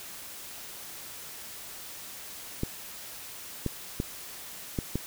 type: clicks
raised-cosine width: 3 ms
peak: -15 dBFS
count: 5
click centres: 2.634 / 3.663 / 4.001 / 4.788 / 4.956 s
effects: white hiss -43 dBFS RMS until 5.06 s